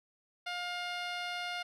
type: tone with low-pass filter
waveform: 10% pulse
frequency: 709 Hz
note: F5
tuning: 26 cents sharp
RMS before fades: -38 dBFS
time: 0.46-1.63 s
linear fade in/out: 10 ms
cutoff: 5700 Hz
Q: 0.56
effects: none